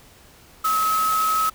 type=tone in noise; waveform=sine; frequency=1285 Hz; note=E6; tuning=45 cents flat; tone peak=-18 dBFS; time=0.64-1.5 s; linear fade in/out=10 ms; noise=white; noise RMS=-30 dBFS; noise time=0.64-1.5 s; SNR=+9 dB; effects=pink hiss -50 dBFS RMS until 1.54 s